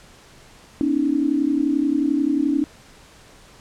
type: tone cluster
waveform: sine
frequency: 246.7 / 284.3 / 315.7 Hz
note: B3 / C#4 / D#4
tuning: -2 / +44 / +25 cents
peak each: -27 / -19 / -22 dBFS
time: 0.81-2.64 s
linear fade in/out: 0 ms
effects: pink hiss -48 dBFS RMS until 3.6 s + low-pass 9000 Hz 12 dB/octave